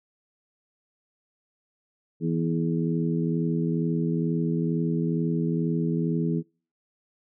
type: harmonic tone with a mistuned harmonic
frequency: 82.2 Hz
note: E2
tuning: 4 cents flat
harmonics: 2 / 3 / 4 / 5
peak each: -25 / -29 / -31 / -33 dBFS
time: 2.2-6.43 s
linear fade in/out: 50 ms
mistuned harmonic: 5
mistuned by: +43 cents
effects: noise-tail reverb RT60 0.4 s tail -26 dB re dry